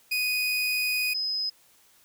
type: tone pair in turn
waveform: 30% pulse / sine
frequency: 2489 / 5059 Hz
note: D#7 / D#8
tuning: 0 / +28 cents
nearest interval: octave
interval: 1228 cents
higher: second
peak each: -22 / -26 dBFS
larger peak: first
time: 0.11-1.14 / 1.14-1.5 s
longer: first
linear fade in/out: 10 ms
effects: white hiss -60 dBFS RMS until 2.04 s